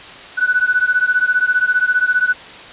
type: beating tone pair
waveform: sine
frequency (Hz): 1480 / 1495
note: F#6 / F#6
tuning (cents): 0 / +17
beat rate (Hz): 15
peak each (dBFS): -15 / -16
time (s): 0.37-2.34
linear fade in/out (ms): 20
effects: white hiss -35 dBFS RMS until 2.72 s + resampled to 8000 Hz